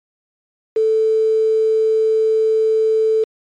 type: tone with quantisation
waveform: sine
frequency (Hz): 440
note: A4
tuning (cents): 0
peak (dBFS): -12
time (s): 0.76-3.24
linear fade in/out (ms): 5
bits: 5
effects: low-pass 3000 Hz 12 dB/octave + MP3 96 kbps